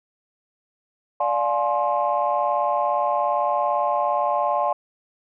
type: chord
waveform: sine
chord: D half-diminished seventh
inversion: none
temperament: just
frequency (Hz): 587.3 / 704.8 / 845.8 / 1057.2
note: D5 / F5 / Ab5 / C6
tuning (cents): 0 / +16 / +31 / +18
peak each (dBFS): -24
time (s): 1.2-4.73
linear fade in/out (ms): 5
effects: tanh soft clip ceiling -10 dBFS